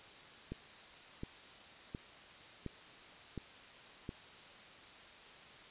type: click train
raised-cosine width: 3 ms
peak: -28 dBFS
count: 6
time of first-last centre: 0.52-4.091 s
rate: 1.4 Hz
effects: white hiss -55 dBFS RMS until 5.7 s + resampled to 8000 Hz